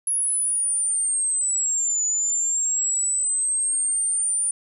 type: linear two-way sweep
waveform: sine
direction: down then up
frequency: 10548 to 6920 to 9290 Hz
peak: -20 dBFS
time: 0.07-4.51 s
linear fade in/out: 2 ms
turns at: 2.04 s
effects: none